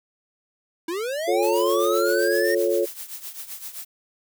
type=linear sweep; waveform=square; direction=up; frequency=316.5 to 1862 Hz; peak=-26 dBFS; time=0.88-2.55 s; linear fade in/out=5 ms
type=chord; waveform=sine; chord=F augmented; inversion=none; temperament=equal with one note detuned; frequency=352.3 / 440 / 554.4 Hz; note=F4 / A4 / C#5; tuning=+15 / 0 / 0 cents; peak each=-23 dBFS; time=1.27-2.86 s; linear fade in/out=20 ms
type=noise with tremolo; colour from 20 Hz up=blue; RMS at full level=-33 dBFS; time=1.42-3.85 s; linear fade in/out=10 ms; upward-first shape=triangle; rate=7.7 Hz; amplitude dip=80%
effects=none